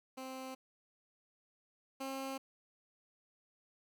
15% pulse tone pair in turn, 261.6 / 268.3 Hz, C4 / C4, 0 / +44 cents, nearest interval unison, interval 44 cents, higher second, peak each -37 / -33 dBFS, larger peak second, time 0.17-0.55 / 2-2.38 s, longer neither, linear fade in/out 10 ms, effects none

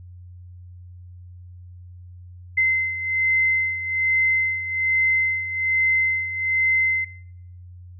sine beating tone pair, 2066 / 2067.2 Hz, C7 / C7, -22 / -21 cents, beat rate 1.2 Hz, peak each -19 / -24 dBFS, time 2.57-7.05 s, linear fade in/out 10 ms, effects noise-tail reverb RT60 0.7 s tail -21 dB re dry + added 89 Hz sine -39 dBFS peak until 7.99 s

